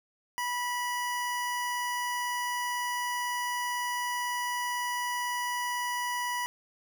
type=tone; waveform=25% pulse; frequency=978 Hz; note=B5; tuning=17 cents flat; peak=-26 dBFS; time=0.38-6.46 s; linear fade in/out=0 ms; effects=none